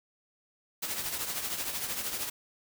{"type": "noise with tremolo", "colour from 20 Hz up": "white", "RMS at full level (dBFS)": -32, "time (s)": [0.82, 2.3], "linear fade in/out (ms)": 10, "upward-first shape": "triangle", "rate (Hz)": 13, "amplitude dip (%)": 60, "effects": []}